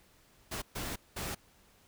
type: noise bursts at uneven times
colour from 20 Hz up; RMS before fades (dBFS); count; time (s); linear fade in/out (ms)
pink; -38; 3; 0.51-0.62 / 0.75-0.96 / 1.16-1.35; 10
effects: pink hiss -64 dBFS RMS until 1.87 s